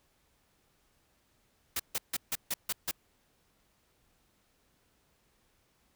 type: noise bursts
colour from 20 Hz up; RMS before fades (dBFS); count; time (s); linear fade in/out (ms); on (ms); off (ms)
white; -32; 7; 1.76-2.912; 5; 36; 150
effects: pink hiss -71 dBFS RMS until 5.95 s